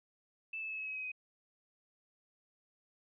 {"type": "tone with pitch steps", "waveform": "sine", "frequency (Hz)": [2637, 2616, 2595, 2574, 2553, 2533, 2512], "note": ["E7", "E7", "E7", "E7", "D#7", "D#7", "D#7"], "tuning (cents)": [0, -14, -28, -42, 44, 30, 16], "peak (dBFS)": -38, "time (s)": [0.53, 1.118], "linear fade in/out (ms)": 5, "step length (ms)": 84, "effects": []}